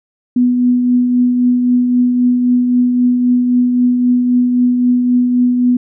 sine tone with tremolo, 246.9 Hz, B3, in tune, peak -7 dBFS, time 0.36-5.77 s, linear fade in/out 5 ms, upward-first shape triangle, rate 3.8 Hz, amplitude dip 40%, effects none

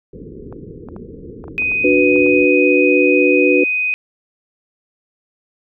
white low-pass noise, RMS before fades -34 dBFS, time 0.13-2.45 s, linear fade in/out 5 ms, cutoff 480 Hz, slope 96 dB/octave
clicks, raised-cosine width 1 ms, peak -21 dBFS, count 9, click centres 0.526 / 0.887 / 0.964 / 1.441 / 1.481 / 1.622 / 1.717 / 2.161 / 2.264 s
sine tone, 2500 Hz, D#7, 8 cents sharp, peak -15 dBFS, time 1.58-3.94 s, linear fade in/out 0 ms
sine chord, B minor, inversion first, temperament equal, 293.7 / 370 / 493.9 Hz, D4 / F#4 / B4, 0 / 0 / 0 cents, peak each -15 dBFS, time 1.84-3.64 s, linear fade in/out 5 ms
effects none

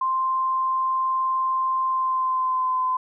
sine tone with pitch glide, 1046.5 to 1024.4 Hz, C6 to C6, 0 to -37 cents, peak -20 dBFS, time 0.01-2.97 s, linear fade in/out 5 ms, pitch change -37 cents, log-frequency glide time 1.86-2.83 s, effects none

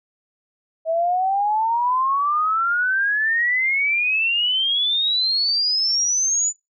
sine exponential sweep, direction up, 640 to 7040 Hz, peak -17 dBFS, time 0.85-6.53 s, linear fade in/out 50 ms, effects noise-tail reverb RT60 0.2 s tail -24 dB re dry

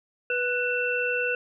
sine tone cluster, 491.6 / 1481 / 2686 Hz, B4 / F#6 / E7, -8 / +1 / +32 cents, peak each -28 dBFS, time 0.3-1.35 s, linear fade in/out 2 ms, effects none

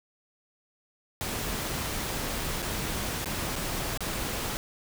pink noise with dropouts, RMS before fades -32 dBFS, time 1.21-4.57 s, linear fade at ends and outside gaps 0 ms, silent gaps 2.621-2.626 / 3.245-3.258 / 3.556-3.562 / 3.975-4.006 s, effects none

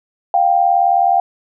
sine tone pair together, 704.5 / 784 Hz, F5 / G5, +15 / 0 cents, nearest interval major second, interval 185 cents, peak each -13 dBFS, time 0.34-1.2 s, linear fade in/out 2 ms, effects none

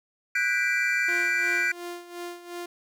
triangle chord, G major seventh, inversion third, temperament equal with one note detuned, 1480 / 1605.6 / 1975.5 / 2349 Hz, F#6 / G6 / B6 / D7, 0 / +41 / 0 / 0 cents, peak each -26 / -28 / -27 / -25 dBFS, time 0.35-1.72 s, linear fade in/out 5 ms
sawtooth tone with tremolo, 349.2 Hz, F4, in tune, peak -29 dBFS, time 1.08-2.66 s, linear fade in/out 5 ms, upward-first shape sine, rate 2.8 Hz, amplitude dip 75%
effects none

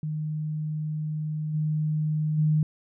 sine tone with level steps, 153.7 Hz, D#3, 21 cents flat, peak -27 / -23 / -19 dBFS, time 0.03-2.63 s, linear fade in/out 2 ms, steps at 1.53 / 2.37 s, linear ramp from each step 20 ms, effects none

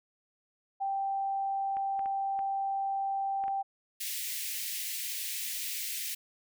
sine tone, 784 Hz, G5, in tune, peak -29 dBFS, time 0.8-3.63 s, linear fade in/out 20 ms
clicks, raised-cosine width 0.5 ms, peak -32 dBFS, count 6, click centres 1.769 / 1.993 / 2.059 / 2.391 / 3.439 / 3.481 s
white high-pass noise, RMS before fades -36 dBFS, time 4-6.15 s, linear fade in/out 10 ms, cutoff 1900 Hz, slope 48 dB/octave
effects none

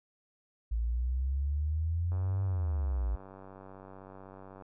sine exponential two-way sweep, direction up then down, 55 to 98 to 55 Hz, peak -28 dBFS, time 0.71-3.16 s, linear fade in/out 10 ms, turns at 2.43 s
click train, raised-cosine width 1 ms, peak -35 dBFS, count 241, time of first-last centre 2.12-4.623 s, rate 95.9 Hz
effects none

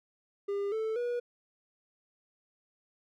triangle tone with pitch steps, 401.7 / 440.6 / 483.3 Hz, G4 / A4 / B4, +42 / +2 / -38 cents, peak -28 dBFS, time 0.48-1.2 s, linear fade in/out 10 ms, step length 240 ms, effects none

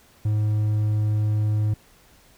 triangle tone, 106.3 Hz, G#2, 41 cents sharp, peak -17 dBFS, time 0.25-1.74 s, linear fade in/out 5 ms, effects pink hiss -55 dBFS RMS until 2.37 s

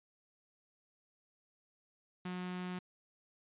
sawtooth tone with notch filter, 181.2 Hz, F#3, 36 cents flat, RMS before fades -41 dBFS, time 2.25-2.79 s, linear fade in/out 5 ms, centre 510 Hz, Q 1.5, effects resampled to 8000 Hz

